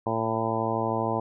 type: harmonic tone with a mistuned harmonic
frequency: 112.7 Hz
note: A2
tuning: 42 cents sharp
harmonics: 1 / 2 / 3 / 4 / 5 / 6 / 7 / 8 / 9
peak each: -33 / -33 / -33 / -33 / -33 / -33 / -33 / -33 / -33 dBFS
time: 0.06-1.2 s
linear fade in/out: 5 ms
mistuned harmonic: 9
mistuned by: -22 cents
effects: none